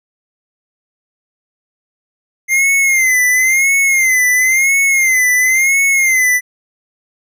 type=tone with vibrato; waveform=square; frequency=2093 Hz; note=C7; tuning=in tune; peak=-10 dBFS; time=2.48-6.41 s; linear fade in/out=50 ms; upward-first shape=sine; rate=0.97 Hz; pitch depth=90 cents each way; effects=none